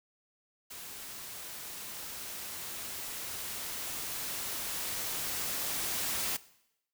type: noise with level ramp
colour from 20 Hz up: white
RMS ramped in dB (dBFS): -45 to -33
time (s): 0.7-6.37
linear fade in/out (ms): 10
effects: noise-tail reverb RT60 0.8 s tail -19 dB re dry